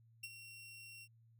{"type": "tone with ADSR envelope", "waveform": "sawtooth", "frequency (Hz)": 2734, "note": "F7", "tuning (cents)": -37, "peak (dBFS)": -39, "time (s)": [0.23, 1.08], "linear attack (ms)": 8, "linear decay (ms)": 41, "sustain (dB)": -10, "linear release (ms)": 52, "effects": ["added 114 Hz sine -64 dBFS peak until 1.39 s"]}